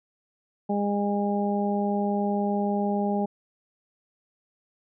harmonic tone, 203.4 Hz, G#3, 36 cents flat, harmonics 1 / 2 / 3 / 4, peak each -25 / -30 / -32 / -30 dBFS, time 0.69-3.26 s, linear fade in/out 10 ms, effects none

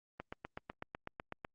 click train, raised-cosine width 0.5 ms, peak -26 dBFS, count 11, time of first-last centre 0.2-1.448 s, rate 8.01 Hz, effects Opus 24 kbps

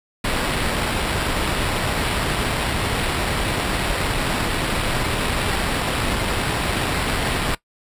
pink noise with sample-and-hold, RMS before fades -22 dBFS, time 0.24-7.55 s, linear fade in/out 5 ms, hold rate 6300 Hz, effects noise-tail reverb RT60 0.1 s tail -19 dB re dry + resampled to 32000 Hz

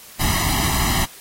pink noise with comb filter, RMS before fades -20 dBFS, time 0.19-1.06 s, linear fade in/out 20 ms, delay 1 ms, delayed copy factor +0.95, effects white hiss -42 dBFS RMS until 1.2 s + AAC 48 kbps

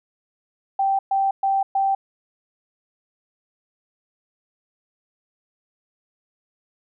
sine tone bursts, 781 Hz, G5, 7 cents flat, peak -17 dBFS, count 4, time 0.79-1.95 s, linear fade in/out 5 ms, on 200 ms, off 120 ms, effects none

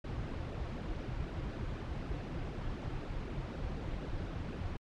brown noise with flanger, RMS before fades -39 dBFS, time 0.04-4.77 s, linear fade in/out 5 ms, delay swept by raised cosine 0.9 to 5 ms, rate 4 Hz, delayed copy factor -0.6, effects low-pass 4000 Hz 12 dB/octave + MP3 96 kbps

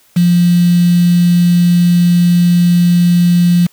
sine tone with quantisation, 174.61 Hz, F3, in tune, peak -6 dBFS, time 0.16-3.67 s, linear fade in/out 10 ms, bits 4, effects white hiss -50 dBFS RMS until 3.72 s

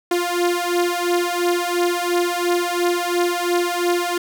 sawtooth beating tone pair, 349.2 / 352.1 Hz, F4 / F4, 0 / +14 cents, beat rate 2.9 Hz, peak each -17 dBFS, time 0.11-4.18 s, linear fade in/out 5 ms, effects none

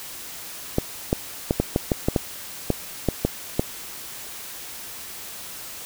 clicks, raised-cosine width 2 ms, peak -5 dBFS, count 12, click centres 0.784 / 1.129 / 1.509 / 1.6 / 1.761 / 1.918 / 2.085 / 2.162 / 2.703 / 3.087 / 3.25 / 3.595 s, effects white hiss -37 dBFS RMS until 5.85 s

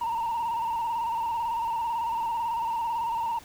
sine tone with vibrato, 925 Hz, A#5, 14 cents flat, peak -24 dBFS, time 0.01-3.39 s, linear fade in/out 5 ms, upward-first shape square, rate 18 Hz, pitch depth 44 cents each way, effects tanh soft clip ceiling -24 dBFS + pink hiss -50 dBFS RMS until 3.44 s

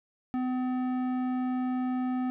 sine tone with tanh clipping, 253.7 Hz, B3, 47 cents sharp, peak -29 dBFS, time 0.34-2.3 s, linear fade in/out 0 ms, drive 13 dB, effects none

